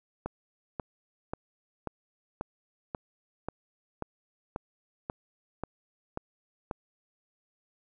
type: click train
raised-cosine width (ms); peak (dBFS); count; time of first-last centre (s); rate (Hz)
1; -19; 13; 0.26-6.712; 1.86
effects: none